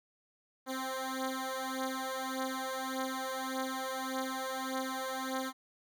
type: beating tone pair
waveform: 10% pulse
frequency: 261.6 / 263.3 Hz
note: C4 / C4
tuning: 0 / +11 cents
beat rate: 1.7 Hz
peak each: -29 / -30 dBFS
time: 0.66-5.53 s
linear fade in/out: 50 ms
effects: none